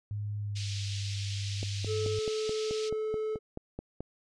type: tone with pitch glide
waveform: sine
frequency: 103.83 to 100.18 Hz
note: G#2 to G2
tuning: 0 to +38 cents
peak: -32 dBFS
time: 0.11-2.19 s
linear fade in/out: 0 ms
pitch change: -62 cents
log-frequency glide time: 0.39-0.74 s
type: band-pass noise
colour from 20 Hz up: white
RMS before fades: -42 dBFS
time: 0.55-2.9 s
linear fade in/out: 20 ms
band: 2600 to 5600 Hz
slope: 24 dB/octave
type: click train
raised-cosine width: 2 ms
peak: -24 dBFS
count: 12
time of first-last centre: 1.63-4.006 s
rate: 4.63 Hz
type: tone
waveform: triangle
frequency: 433.8 Hz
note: A4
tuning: 25 cents flat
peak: -28 dBFS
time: 1.86-3.39 s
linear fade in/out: 50 ms
effects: resampled to 24000 Hz